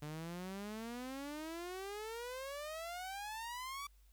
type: exponential sweep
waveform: sawtooth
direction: up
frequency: 146.83 to 1161 Hz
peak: -39 dBFS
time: 0.02-3.87 s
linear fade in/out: 5 ms
effects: added 50 Hz sine -62 dBFS peak until 4.12 s + white hiss -75 dBFS RMS until 4.12 s